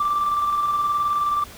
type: tone with tremolo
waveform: sine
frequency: 1174.7 Hz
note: D6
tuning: in tune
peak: -16 dBFS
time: 0-1.44 s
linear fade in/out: 5 ms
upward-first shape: square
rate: 19 Hz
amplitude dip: 35%
effects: tanh soft clip ceiling -15 dBFS + pink hiss -42 dBFS RMS until 1.57 s